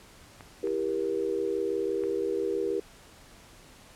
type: clicks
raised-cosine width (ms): 0.5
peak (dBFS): -29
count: 3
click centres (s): 0.408 / 0.672 / 2.037
type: chord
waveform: sine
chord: E diminished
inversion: none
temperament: just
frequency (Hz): 329.6 / 395.6 / 474.7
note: E4 / G4 / Bb4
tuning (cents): 0 / +16 / +31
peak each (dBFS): -34 / -29 / -31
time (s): 0.63-2.8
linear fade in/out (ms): 5
effects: pink hiss -53 dBFS RMS until 3.95 s + low-pass 11000 Hz 12 dB/octave